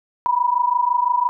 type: tone pair together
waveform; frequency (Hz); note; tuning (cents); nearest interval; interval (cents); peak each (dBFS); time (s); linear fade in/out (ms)
sine; 961.9 / 987.8; B5 / B5; -46 / 0; unison; 46; -19 / -18; 0.26-1.29; 0
effects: none